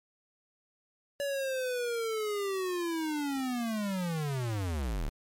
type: linear sweep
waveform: square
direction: down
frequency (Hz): 571 to 31.21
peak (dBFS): -31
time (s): 1.2-5.09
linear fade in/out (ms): 0
effects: MP3 64 kbps